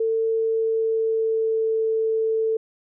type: tone with pitch glide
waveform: sine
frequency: 448.5 to 444.1 Hz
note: A4 to A4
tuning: +33 to +16 cents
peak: -19 dBFS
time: 0-2.57 s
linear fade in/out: 5 ms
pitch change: -17 cents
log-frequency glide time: 0.33-1.8 s
effects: none